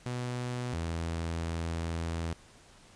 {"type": "tone pair in turn", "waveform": "sawtooth", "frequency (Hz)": [123.47, 83.02], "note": ["B2", "E2"], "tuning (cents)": [0, 13], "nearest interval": "perfect fifth", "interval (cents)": 687, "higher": "first", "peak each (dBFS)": [-29, -28], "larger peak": "second", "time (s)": [[0.06, 0.73], [0.73, 2.33]], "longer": "second", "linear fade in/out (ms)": 0, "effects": ["pink hiss -57 dBFS RMS until 2.95 s", "resampled to 22050 Hz"]}